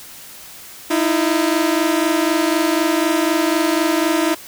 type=tone pair together; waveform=sawtooth; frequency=311.1 / 335.1 Hz; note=D#4 / E4; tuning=0 / +29 cents; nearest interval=minor second; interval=129 cents; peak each=-14 dBFS; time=0.9-4.35 s; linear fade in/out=10 ms; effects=white hiss -38 dBFS RMS until 4.47 s